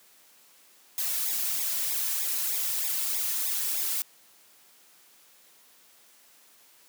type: noise with flanger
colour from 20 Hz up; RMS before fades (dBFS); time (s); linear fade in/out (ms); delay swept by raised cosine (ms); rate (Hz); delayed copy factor
blue; -29; 0.98-4.02; 0; 0.67 to 2.57; 3.2; -0.8
effects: white hiss -58 dBFS RMS until 6.88 s + high-pass 200 Hz 12 dB/octave